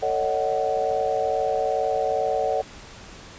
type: chord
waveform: sine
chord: D# half-diminished seventh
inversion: second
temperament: just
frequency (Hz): 448 / 560 / 622.3 / 746.7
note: A4 / C#5 / D#5 / F#5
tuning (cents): +31 / +18 / 0 / +16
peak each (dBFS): -27 / -26 / -28 / -25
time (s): 0.02-2.62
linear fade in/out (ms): 10
effects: pink hiss -43 dBFS RMS until 3.38 s + resampled to 16000 Hz